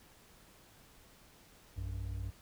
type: tone pair together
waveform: triangle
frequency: 59.64 / 95.1 Hz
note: A#1 / F#2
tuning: +40 / +48 cents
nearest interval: minor sixth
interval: 808 cents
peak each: -38 / -37 dBFS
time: 1.76-2.31 s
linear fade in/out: 20 ms
effects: pink hiss -61 dBFS RMS until 2.41 s